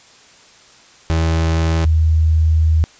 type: tone pair in turn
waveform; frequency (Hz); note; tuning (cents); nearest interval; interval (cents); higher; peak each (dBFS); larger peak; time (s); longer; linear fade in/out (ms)
35% pulse / sine; 81.3 / 79.49; E2 / D#2; -23 / +38; unison; 39; first; -12 / -10; second; 1.1-1.85 / 1.85-2.84; second; 0
effects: white hiss -46 dBFS RMS until 2.99 s + resampled to 16000 Hz